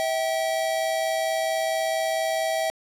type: tone pair together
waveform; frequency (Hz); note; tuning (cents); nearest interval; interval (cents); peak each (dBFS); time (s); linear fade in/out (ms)
square; 648 / 772.4; E5 / G5; -30 / -26; minor third; 304; -25 / -29; 0-2.7; 0
effects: resampled to 32000 Hz + 8-bit